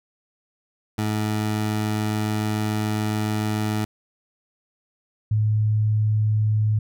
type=tone pair in turn; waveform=20% pulse / sine; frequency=107 / 107.41 Hz; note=A2 / A2; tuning=-48 / -41 cents; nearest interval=unison; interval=7 cents; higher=second; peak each=-17 dBFS; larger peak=neither; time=0.98-3.85 / 5.31-6.79 s; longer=first; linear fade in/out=5 ms; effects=none